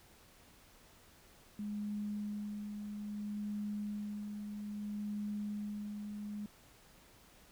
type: tone with tremolo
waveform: sine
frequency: 207.7 Hz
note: G#3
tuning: in tune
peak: -36 dBFS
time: 1.59-6.46 s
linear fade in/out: 2 ms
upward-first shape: sine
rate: 0.61 Hz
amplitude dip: 40%
effects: pink hiss -62 dBFS RMS until 7.51 s